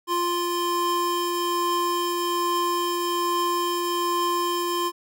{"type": "tone pair together", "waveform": "square", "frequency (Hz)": [348.8, 1045.2], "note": ["F4", "C6"], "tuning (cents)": [-2, -2], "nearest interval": "octave + perfect fifth", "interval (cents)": 1900, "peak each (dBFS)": [-27, -25], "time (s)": [0.07, 4.92], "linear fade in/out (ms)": 50, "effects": []}